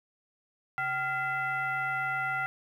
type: tone with frequency modulation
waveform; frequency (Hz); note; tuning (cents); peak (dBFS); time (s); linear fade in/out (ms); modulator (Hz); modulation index
sine; 1396.9; F6; 0; -28; 0.78-2.46; 0; 630; 1.1
effects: 10-bit